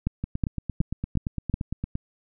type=two click trains; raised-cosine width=5 ms; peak=-11 / -16 dBFS; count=5 / 16; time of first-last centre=0.07-1.541 / 0.24-1.954 s; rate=2.72 / 8.75 Hz; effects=none